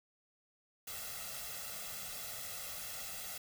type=noise with comb filter; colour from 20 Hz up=white; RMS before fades=-44 dBFS; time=0.87-3.38 s; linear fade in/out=5 ms; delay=1.5 ms; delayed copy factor=+0.8; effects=none